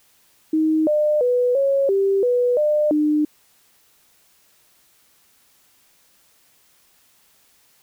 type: tone with pitch steps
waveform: sine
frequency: 314.1 / 602 / 493.4 / 550 / 392.2 / 490.8 / 601 / 301.3 Hz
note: D#4 / D5 / B4 / C#5 / G4 / B4 / D5 / D4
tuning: +16 / +43 / -2 / -14 / +1 / -11 / +40 / +44 cents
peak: -15 dBFS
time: 0.53-3.25 s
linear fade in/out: 5 ms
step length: 340 ms
effects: white hiss -58 dBFS RMS until 7.82 s